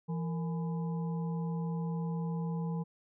harmonic tone with a mistuned harmonic, 166.9 Hz, E3, 22 cents sharp, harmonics 1 / 3 / 5 / 6, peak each -32 / -44 / -48 / -51 dBFS, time 0.08-2.84 s, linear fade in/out 20 ms, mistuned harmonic 3, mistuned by -140 cents, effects none

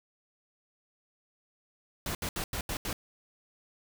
pink noise bursts at uneven times, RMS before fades -34 dBFS, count 6, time 2.06-2.15 / 2.22-2.29 / 2.36-2.44 / 2.53-2.61 / 2.69-2.77 / 2.85-2.93 s, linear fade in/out 2 ms, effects none

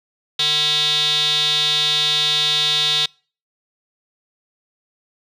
square tone with band-pass filter, 150 Hz, D3, 37 cents sharp, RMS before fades -18 dBFS, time 0.39-3.06 s, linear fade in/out 5 ms, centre 3700 Hz, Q 8.5, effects noise-tail reverb RT60 0.4 s tail -26 dB re dry

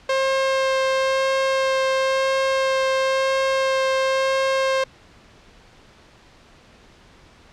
sawtooth tone with vibrato, 532 Hz, C5, 29 cents sharp, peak -14 dBFS, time 0.09-4.84 s, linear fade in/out 5 ms, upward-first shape sine, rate 0.98 Hz, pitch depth 8 cents each way, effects pink hiss -50 dBFS RMS until 7.52 s + low-pass 5000 Hz 12 dB/octave

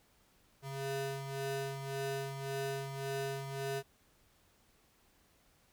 25% pulse ring-modulated tone, 273.8 Hz, C#4, 21 cents flat, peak -30 dBFS, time 0.62-3.83 s, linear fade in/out 50 ms, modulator 136 Hz, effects pink hiss -69 dBFS RMS until 5.72 s

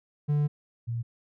triangle / sine tone pair in turn, 147.2 / 116.83 Hz, D3 / A#2, +4 / +4 cents, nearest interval major third, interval 400 cents, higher first, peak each -20 / -28 dBFS, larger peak first, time 0.28-0.48 / 0.87-1.03 s, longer first, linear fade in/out 20 ms, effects none

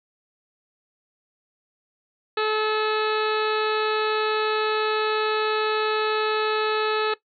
harmonic tone, 431.5 Hz, A4, 34 cents flat, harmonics 1 / 2 / 3 / 4 / 5 / 6 / 7 / 8 / 9 / 10, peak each -23 / -31 / -27 / -30 / -40 / -33 / -40 / -39 / -34 / -38 dBFS, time 2.37-7.14 s, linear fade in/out 5 ms, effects noise-tail reverb RT60 0.1 s tail -17 dB re dry

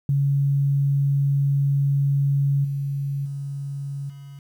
sine tone with level steps, 140 Hz, C#3, 18 cents sharp, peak -17 / -23 / -27 / -37 dBFS, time 0.09-4.39 s, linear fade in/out 2 ms, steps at 2.64 / 3.25 / 4.09 s, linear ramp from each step 10 ms, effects 9-bit

